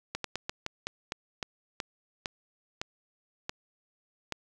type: slowing click train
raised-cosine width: 0.2 ms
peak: -15 dBFS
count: 13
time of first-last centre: 0.15-4.323 s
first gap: 93 ms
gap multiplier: 1.22
effects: none